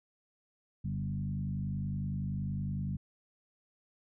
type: tone with frequency modulation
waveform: sine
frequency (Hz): 140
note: C#3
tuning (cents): +18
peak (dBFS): -32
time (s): 0.84-2.97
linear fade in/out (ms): 10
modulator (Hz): 50.7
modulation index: 1.3
effects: none